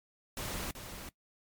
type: noise with echo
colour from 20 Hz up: pink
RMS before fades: -38 dBFS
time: 0.37-0.71 s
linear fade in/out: 2 ms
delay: 380 ms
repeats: 1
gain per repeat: -7 dB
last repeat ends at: 1.09 s
effects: noise-tail reverb RT60 0.1 s tail -20 dB re dry + MP3 96 kbps